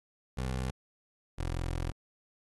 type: tone pair in turn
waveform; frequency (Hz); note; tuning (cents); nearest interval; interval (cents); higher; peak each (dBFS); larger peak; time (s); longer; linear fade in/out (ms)
20% pulse; 64.2 / 42.85; C2 / F1; -32 / -32; perfect fifth; 700; first; -27; neither; 0.37-0.71 / 1.38-1.92; second; 10
effects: AAC 32 kbps